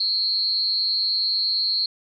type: tone with amplitude modulation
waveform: sine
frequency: 4262 Hz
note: C8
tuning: 31 cents sharp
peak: -16 dBFS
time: 0-1.86 s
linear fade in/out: 5 ms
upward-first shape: sine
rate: 209 Hz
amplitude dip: 80%
effects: none